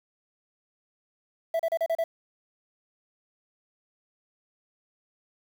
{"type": "tone bursts", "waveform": "triangle", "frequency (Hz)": 660, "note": "E5", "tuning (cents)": 2, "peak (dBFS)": -21, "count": 6, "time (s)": [1.54, 2.04], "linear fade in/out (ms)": 5, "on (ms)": 55, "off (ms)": 34, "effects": ["8-bit"]}